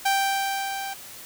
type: tone with level ramp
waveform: sawtooth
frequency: 784 Hz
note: G5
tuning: in tune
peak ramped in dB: -15 to -27 dBFS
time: 0.05-0.94 s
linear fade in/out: 10 ms
effects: white hiss -42 dBFS RMS until 1.25 s